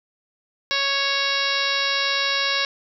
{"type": "harmonic tone", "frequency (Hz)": 554, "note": "C#5", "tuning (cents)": -1, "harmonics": [1, 2, 3, 4, 5, 6, 7, 8, 9, 10], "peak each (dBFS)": [-32, -29, -27, -28, -29, -32, -26, -31, -31, -30], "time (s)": [0.71, 2.65], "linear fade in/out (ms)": 0, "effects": []}